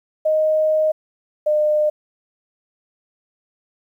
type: tone pair in turn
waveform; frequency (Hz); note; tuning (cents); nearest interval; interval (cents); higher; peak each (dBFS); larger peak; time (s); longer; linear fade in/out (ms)
sine; 622.3 / 604.9; D#5 / D#5; 0 / -49; unison; 49; first; -14; neither; 0.25-0.92 / 1.46-1.9; first; 10
effects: 9-bit